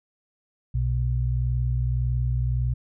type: tone pair together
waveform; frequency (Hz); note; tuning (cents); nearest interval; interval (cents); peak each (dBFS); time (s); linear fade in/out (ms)
sine; 61.73 / 123.47; B1 / B2; 0 / 0; octave; 1200; -24; 0.74-2.74; 10
effects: none